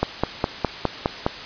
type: click train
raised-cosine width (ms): 1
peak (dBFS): -4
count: 7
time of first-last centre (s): 0.03-1.265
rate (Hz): 4.86
effects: white hiss -34 dBFS RMS until 1.45 s + resampled to 11025 Hz